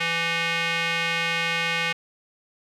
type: tone with band-pass filter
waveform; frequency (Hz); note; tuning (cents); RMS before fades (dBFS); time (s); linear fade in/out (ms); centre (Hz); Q
square; 167.1; E3; +24; -25; 0-1.93; 10; 2400; 2.4
effects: none